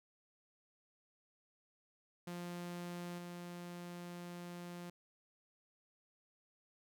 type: tone with level steps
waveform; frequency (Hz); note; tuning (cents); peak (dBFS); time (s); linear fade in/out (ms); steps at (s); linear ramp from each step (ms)
sawtooth; 175; F3; +4; -39 / -42; 2.27-4.9; 5; 3.18; 5
effects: none